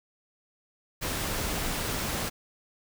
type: noise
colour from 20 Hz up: pink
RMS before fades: -31 dBFS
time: 1.01-2.3 s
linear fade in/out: 20 ms
effects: none